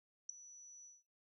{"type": "tone with ADSR envelope", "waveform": "sine", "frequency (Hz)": 5920, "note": "F#8", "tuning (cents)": 0, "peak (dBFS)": -35, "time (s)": [0.29, 1.03], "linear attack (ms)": 6, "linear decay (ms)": 4, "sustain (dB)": -19, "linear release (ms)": 180, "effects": ["noise-tail reverb RT60 0.3 s tail -22 dB re dry"]}